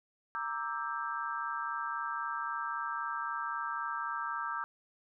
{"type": "chord", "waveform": "sine", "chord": "E half-diminished seventh", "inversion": "second", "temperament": "equal with one note detuned", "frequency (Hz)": [932.3, 1174.7, 1318.5, 1585.3], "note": ["Bb5", "D6", "E6", "G6"], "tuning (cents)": [0, 0, 0, 19], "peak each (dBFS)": [-40, -39, -38, -40], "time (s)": [0.35, 4.64], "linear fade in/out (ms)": 0, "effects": []}